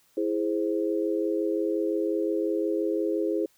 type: chord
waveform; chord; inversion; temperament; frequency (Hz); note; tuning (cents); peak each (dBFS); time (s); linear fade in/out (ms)
sine; E augmented; none; equal; 329.6 / 415.3 / 523.3; E4 / G#4 / B#4; 0 / 0 / 0; -27 / -28 / -31; 0.17-3.46; 5
effects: white hiss -64 dBFS RMS until 3.57 s